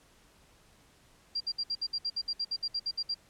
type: tone bursts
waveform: sine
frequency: 4753 Hz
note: D8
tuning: 20 cents sharp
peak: -29 dBFS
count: 16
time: 1.35-3.145 s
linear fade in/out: 10 ms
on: 55 ms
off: 61 ms
effects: pink hiss -62 dBFS RMS until 3.29 s + low-pass 11000 Hz 12 dB/octave